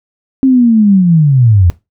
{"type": "linear sweep", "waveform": "sine", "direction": "down", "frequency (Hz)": [270.2, 82], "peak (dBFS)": -4, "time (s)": [0.43, 1.7], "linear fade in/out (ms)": 0, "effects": ["noise-tail reverb RT60 0.2 s tail -18 dB re dry"]}